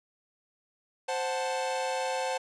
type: chord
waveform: 45% pulse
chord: F# diminished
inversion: second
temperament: equal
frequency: 523.3 / 740 / 880 Hz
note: C5 / F#5 / A5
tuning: 0 / 0 / 0 cents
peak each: -32 / -35 / -34 dBFS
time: 1.08-2.38 s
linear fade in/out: 10 ms
effects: resampled to 22050 Hz